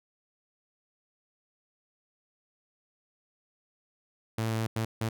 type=tone bursts at uneven times; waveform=sawtooth; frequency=111.8 Hz; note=A2; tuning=28 cents sharp; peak=-24 dBFS; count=3; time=4.38-4.67 / 4.76-4.85 / 5.01-5.09 s; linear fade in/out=5 ms; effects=none